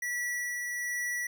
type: tone with tremolo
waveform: square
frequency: 1947 Hz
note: B6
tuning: 25 cents flat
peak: -31 dBFS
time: 0.02-1.27 s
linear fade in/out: 5 ms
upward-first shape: sine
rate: 1.2 Hz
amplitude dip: 25%
effects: none